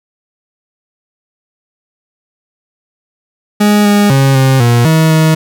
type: tone with pitch steps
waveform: 40% pulse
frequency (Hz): 207.8 / 205.1 / 135.9 / 133.1 / 119.2 / 159.6 / 158.4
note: G#3 / G#3 / C#3 / C3 / A#2 / D#3 / D#3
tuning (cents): +1 / -21 / -34 / +30 / +39 / +44 / +31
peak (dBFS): -5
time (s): 3.6-5.35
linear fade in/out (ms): 10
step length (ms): 250
effects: none